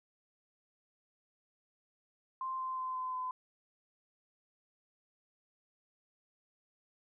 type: tone with pitch steps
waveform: sine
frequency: 1046 / 1038.8 / 1031.6 / 1024.5 / 1017.4 Hz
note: C6 / C6 / C6 / C6 / C6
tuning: -1 / -13 / -25 / -37 / -49 cents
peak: -35 dBFS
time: 2.41-3.31 s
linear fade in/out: 2 ms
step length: 180 ms
effects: none